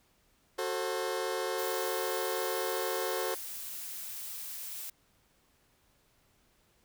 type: chord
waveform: sawtooth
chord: F# diminished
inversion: none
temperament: just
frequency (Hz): 370 / 444 / 532.8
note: F#4 / A4 / C5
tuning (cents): 0 / +16 / +31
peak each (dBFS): -32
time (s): 0.58-3.35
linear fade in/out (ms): 10
type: noise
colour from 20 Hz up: blue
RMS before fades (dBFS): -41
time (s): 1.58-4.9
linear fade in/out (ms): 5
effects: pink hiss -69 dBFS RMS until 6.84 s

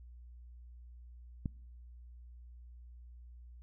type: click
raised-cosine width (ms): 5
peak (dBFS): -23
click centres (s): 1.458
effects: noise-tail reverb RT60 0.9 s tail -26 dB re dry + added 60 Hz sine -50 dBFS peak until 3.62 s

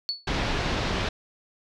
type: tone with exponential decay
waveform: sine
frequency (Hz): 4435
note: C#8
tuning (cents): 0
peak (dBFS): -22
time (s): 0.09-0.27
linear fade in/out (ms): 0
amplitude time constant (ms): 37
type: low-pass noise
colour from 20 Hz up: pink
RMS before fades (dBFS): -27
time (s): 0.27-1.09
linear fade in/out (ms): 5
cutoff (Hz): 4800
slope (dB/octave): 24
effects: none

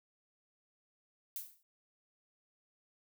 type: noise with exponential decay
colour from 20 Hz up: violet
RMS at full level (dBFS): -38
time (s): 1.36-1.63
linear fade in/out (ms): 1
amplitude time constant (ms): 57
effects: none

